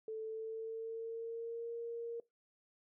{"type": "tone with pitch glide", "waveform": "sine", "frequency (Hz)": [440, 466.2], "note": ["A4", "A#4"], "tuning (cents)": [0, 0], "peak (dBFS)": -39, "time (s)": [0.08, 2.2], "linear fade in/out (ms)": 2, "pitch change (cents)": 100, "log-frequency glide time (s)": [0.22, 1.71], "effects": ["noise-tail reverb RT60 0.2 s tail -22 dB re dry"]}